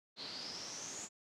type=noise with low-pass filter sweep; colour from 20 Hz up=pink; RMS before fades=-45 dBFS; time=0.16-1.09 s; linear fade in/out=50 ms; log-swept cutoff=4200 to 7200 Hz; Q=8.8; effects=high-pass 200 Hz 12 dB/octave